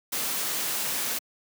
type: noise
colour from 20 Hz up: white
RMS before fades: -29 dBFS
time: 0.12-1.19 s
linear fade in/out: 10 ms
effects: high-pass 150 Hz 12 dB/octave